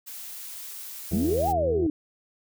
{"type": "noise", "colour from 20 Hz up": "blue", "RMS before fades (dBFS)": -39, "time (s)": [0.06, 1.53], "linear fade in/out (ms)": 20}
{"type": "harmonic tone", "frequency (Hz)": 82.41, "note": "E2", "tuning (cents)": 0, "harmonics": [1, 2, 3, 4, 5, 6, 8, 9], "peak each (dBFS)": [-30, -37, -45, -35, -39, -43, -45, -52], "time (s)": [1.11, 1.87], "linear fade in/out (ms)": 5}
{"type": "exponential two-way sweep", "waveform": "sine", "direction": "up then down", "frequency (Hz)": [180, 830, 289.7], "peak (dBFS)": -22, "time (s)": [1.13, 1.9], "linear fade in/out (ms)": 2, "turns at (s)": 1.49}
{"effects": []}